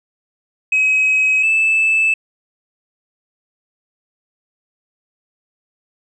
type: tone pair in turn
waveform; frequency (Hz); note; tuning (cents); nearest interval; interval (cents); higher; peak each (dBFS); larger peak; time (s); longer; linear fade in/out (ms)
sine; 2545 / 2627; D#7 / E7; +39 / -7; minor second; 54; second; -10; neither; 0.72-1.43 / 1.43-2.14; neither; 5
effects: tanh soft clip ceiling -9 dBFS